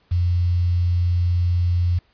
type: tone with quantisation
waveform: sine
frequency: 87.9 Hz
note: F2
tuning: 12 cents sharp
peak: -16 dBFS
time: 0.11-1.99 s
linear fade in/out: 10 ms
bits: 7
effects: pink hiss -61 dBFS RMS until 2.13 s + resampled to 11025 Hz